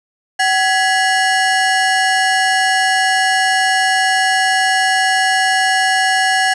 35% pulse ring-modulated tone, 1217 Hz, D#6, 39 cents flat, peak -7 dBFS, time 0.39-6.54 s, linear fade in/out 10 ms, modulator 457 Hz, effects resampled to 22050 Hz + 7-bit

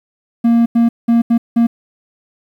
triangle tone bursts at uneven times, 233.2 Hz, A#3, 1 cent sharp, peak -6 dBFS, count 5, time 0.44-0.66 / 0.75-0.89 / 1.08-1.22 / 1.3-1.38 / 1.56-1.67 s, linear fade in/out 10 ms, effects 8-bit

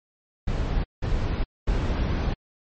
brown noise bursts at uneven times, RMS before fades -24 dBFS, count 3, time 0.47-0.84 / 1.02-1.44 / 1.67-2.34 s, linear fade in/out 10 ms, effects low-pass 5000 Hz 12 dB/octave + MP3 32 kbps

